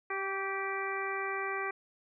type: harmonic tone with a mistuned harmonic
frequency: 390.6 Hz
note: G4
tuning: 6 cents flat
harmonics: 1 / 2 / 3 / 4 / 5 / 6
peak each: -38 / -41 / -38 / -41 / -39 / -41 dBFS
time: 0.1-1.71 s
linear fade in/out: 5 ms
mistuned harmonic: 3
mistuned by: -19 cents
effects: none